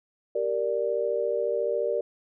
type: chord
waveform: sine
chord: G minor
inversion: none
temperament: equal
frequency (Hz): 392 / 466.2 / 587.3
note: G4 / Bb4 / D5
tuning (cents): 0 / 0 / 0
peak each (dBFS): -31 / -27 / -28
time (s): 0.35-2.01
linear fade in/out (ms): 5
effects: none